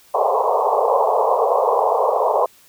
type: band-pass noise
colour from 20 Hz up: pink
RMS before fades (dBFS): -17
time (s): 0.14-2.46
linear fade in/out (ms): 5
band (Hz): 430 to 1100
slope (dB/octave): 96
effects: white hiss -51 dBFS RMS until 2.68 s